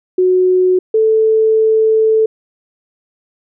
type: tone pair in turn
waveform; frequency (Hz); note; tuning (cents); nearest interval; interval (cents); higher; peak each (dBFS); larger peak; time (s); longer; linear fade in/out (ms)
sine; 367.8 / 439.9; F#4 / A4; -10 / 0; minor third; 310; second; -8 / -8; neither; 0.18-0.79 / 0.94-2.26; second; 5
effects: none